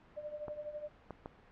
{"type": "tone with tremolo", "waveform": "sine", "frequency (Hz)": 598, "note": "D5", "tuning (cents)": 31, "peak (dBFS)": -37, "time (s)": [0.16, 0.89], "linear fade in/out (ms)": 20, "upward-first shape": "triangle", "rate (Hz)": 12, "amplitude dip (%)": 80}
{"type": "clicks", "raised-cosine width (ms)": 1, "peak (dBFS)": -28, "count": 3, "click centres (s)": [0.482, 1.107, 1.259]}
{"effects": ["pink hiss -61 dBFS RMS until 1.51 s", "low-pass 2000 Hz 12 dB/octave"]}